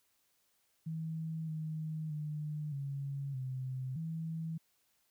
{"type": "tone with pitch steps", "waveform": "sine", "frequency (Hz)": [160.6, 156.8, 151, 139.3, 130, 162.1], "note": ["E3", "D#3", "D3", "C#3", "C3", "E3"], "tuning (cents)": [-45, 14, 48, 9, -11, -29], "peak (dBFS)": -36, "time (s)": [0.86, 4.58], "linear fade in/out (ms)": 10, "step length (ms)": 620, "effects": ["white hiss -75 dBFS RMS until 5.1 s"]}